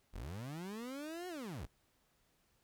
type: linear two-way sweep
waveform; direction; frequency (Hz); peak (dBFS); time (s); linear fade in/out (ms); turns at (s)
30% pulse; up then down; 34.08 to 370 to 34.08; -40; 0.13-1.67; 20; 1.28
effects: pink hiss -75 dBFS RMS until 2.63 s

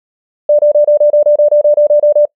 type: tone bursts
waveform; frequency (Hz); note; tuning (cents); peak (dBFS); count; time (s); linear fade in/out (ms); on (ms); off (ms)
sine; 592; D5; +14; -4; 14; 0.49-2.254; 5; 100; 28
effects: noise-tail reverb RT60 0.1 s tail -25 dB re dry

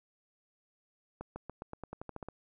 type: accelerating click train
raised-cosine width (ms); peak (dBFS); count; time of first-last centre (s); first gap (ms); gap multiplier
1; -27; 12; 1.21-2.286; 150; 0.91
effects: none

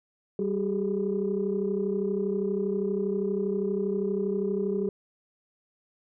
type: tone cluster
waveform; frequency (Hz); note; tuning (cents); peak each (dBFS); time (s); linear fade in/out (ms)
sine; 194.7 / 385.6 / 418.1; G3 / G4 / G#4; -12 / -28 / +12; -29; 0.39-4.89; 2
effects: tanh soft clip ceiling -17 dBFS

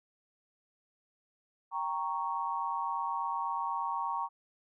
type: chord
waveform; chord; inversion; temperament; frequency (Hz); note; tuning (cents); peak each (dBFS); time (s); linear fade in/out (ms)
sine; G diminished; none; equal; 784 / 932.3 / 1108.7; G5 / Bb5 / Db6; 0 / 0 / 0; -39 / -34 / -35; 1.71-4.29; 50
effects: none

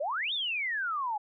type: exponential two-way sweep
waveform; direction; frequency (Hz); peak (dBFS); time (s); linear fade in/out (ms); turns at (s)
sine; up then down; 532 to 3729 to 813; -29; 0-1.18; 10; 0.33
effects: none

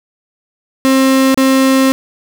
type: tone with dropouts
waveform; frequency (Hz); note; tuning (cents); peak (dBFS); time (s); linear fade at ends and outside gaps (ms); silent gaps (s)
35% pulse; 265.7; C4; +27; -6; 0.85-1.92; 0; 1.344-1.375
effects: none

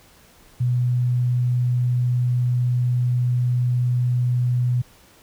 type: tone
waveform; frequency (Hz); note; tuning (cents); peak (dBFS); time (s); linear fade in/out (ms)
sine; 123.47; B2; 0; -17; 0.6-4.82; 10
effects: pink hiss -52 dBFS RMS until 5.22 s

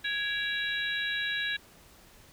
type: harmonic tone with a mistuned harmonic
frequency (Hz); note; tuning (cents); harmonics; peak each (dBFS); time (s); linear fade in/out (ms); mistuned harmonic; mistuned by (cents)
554.4; C#5; 0; 3 / 4 / 5 / 6 / 7; -31 / -38 / -40 / -41 / -35; 0.04-1.57; 10; 4; +80
effects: pink hiss -56 dBFS RMS until 2.32 s

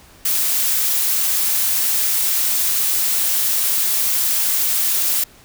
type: noise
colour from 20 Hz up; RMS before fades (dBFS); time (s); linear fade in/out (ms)
blue; -18; 0.25-5.24; 5
effects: pink hiss -47 dBFS RMS until 5.44 s

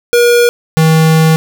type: tone pair in turn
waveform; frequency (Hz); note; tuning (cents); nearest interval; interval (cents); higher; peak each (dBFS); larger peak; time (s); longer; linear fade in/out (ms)
square; 478.5 / 159.68; A#4 / D#3; +45 / +45; octave + perfect fifth; 1900; first; -6; neither; 0.13-0.49 / 0.77-1.36; second; 0
effects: none

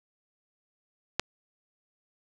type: click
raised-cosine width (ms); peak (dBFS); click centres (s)
0.2; -7; 1.196
effects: none

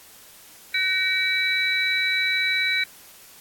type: tone cluster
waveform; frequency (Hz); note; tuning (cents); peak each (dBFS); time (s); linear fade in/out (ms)
sine; 1514 / 1877 / 2295 / 3935; F#6 / A#6 / D7 / B7; +39 / +11 / -40 / -7; -30 / -29 / -22 / -26; 0.74-2.84; 5
effects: white hiss -48 dBFS RMS until 3.4 s + AAC 64 kbps

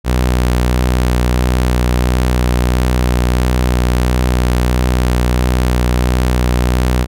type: tone with vibrato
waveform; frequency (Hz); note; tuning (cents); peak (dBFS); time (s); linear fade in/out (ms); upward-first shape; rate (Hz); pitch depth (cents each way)
sawtooth; 61.74; B1; 0; -7; 0.04-7.07; 50; sine; 1.5; 18
effects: none

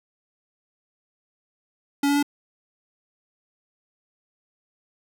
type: tone with pitch steps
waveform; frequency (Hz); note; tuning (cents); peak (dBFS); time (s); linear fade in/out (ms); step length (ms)
square; 282.7 / 285.5 / 288.3; C#4 / D4 / D4; +34 / -49 / -32; -19; 2.03-2.228; 5; 66
effects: none

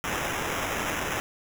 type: noise with sample-and-hold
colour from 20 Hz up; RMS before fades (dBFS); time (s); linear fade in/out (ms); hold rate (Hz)
white; -30; 0.04-1.2; 0; 4410
effects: none

